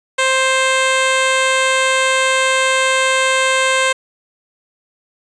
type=tone; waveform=10% pulse; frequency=525 Hz; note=C5; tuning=6 cents sharp; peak=-4 dBFS; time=0.18-3.93 s; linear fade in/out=10 ms; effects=resampled to 22050 Hz + 7-bit